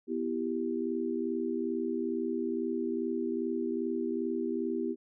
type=chord; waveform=sine; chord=E minor; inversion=second; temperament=equal; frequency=246.9 / 329.6 / 392 Hz; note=B3 / E4 / G4; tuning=0 / 0 / 0 cents; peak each=-34 dBFS; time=0.07-4.96 s; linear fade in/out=50 ms; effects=none